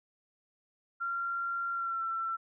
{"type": "tone with pitch glide", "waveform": "sine", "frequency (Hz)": [1379, 1344.4], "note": ["F6", "E6"], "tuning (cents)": [-22, 34], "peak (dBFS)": -31, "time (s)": [1, 2.37], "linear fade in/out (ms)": 20, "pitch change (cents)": -44, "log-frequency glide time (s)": [1.73, 2.02], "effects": []}